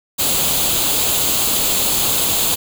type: noise with comb filter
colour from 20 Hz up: white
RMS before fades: -17 dBFS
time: 0.18-2.56 s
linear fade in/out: 20 ms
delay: 0.27 ms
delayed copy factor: +0.6
effects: none